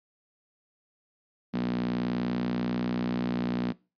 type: tone with high-pass filter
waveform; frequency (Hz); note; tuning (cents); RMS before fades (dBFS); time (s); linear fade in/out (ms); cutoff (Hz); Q
sawtooth; 60.5; B1; -35; -29; 1.53-3.73; 20; 210; 6.9
effects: noise-tail reverb RT60 0.3 s tail -22 dB re dry + resampled to 11025 Hz